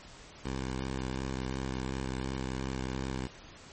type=tone with vibrato; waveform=10% pulse; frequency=65.41 Hz; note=C2; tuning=in tune; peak=-25 dBFS; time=0.44-3.28 s; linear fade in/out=20 ms; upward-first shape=square; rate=2.8 Hz; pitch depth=20 cents each way; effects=pink hiss -51 dBFS RMS until 3.72 s + MP3 32 kbps